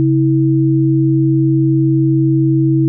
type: tone pair together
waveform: sine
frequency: 136.37 / 323.8 Hz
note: C#3 / E4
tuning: -28 / -31 cents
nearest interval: octave + minor third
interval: 1497 cents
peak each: -12 dBFS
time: 0-2.88 s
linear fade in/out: 0 ms
effects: none